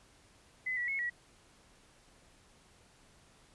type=tone with pitch steps; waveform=sine; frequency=2022 / 1941 / 2184 / 1927 Hz; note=B6 / B6 / C#7 / B6; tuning=+40 / -31 / -26 / -43 cents; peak=-32 dBFS; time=0.66-1.1 s; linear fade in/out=10 ms; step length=110 ms; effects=pink hiss -63 dBFS RMS until 3.54 s + resampled to 24000 Hz